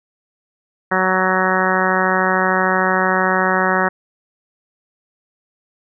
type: harmonic tone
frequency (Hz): 186.6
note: F#3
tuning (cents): +15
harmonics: 1 / 2 / 3 / 4 / 5 / 6 / 7 / 8 / 9 / 10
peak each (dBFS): -23 / -23 / -23 / -23 / -23 / -23 / -23 / -23 / -23 / -23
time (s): 0.91-3.89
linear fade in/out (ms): 10
effects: none